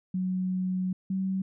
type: tone pair in turn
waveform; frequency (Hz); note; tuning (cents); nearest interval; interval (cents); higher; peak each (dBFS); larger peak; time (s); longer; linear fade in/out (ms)
sine; 185 / 190.31; F#3 / F#3; 0 / +49; unison; 49; second; -26; neither; 0.14-0.93 / 1.1-1.42; first; 5
effects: none